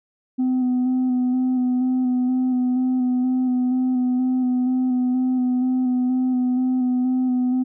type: tone with vibrato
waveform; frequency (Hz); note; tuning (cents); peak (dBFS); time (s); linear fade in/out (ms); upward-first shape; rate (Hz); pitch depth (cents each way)
sine; 253.2; B3; +43; -15; 0.38-7.64; 20; square; 2.1; 17
effects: tanh soft clip ceiling -16 dBFS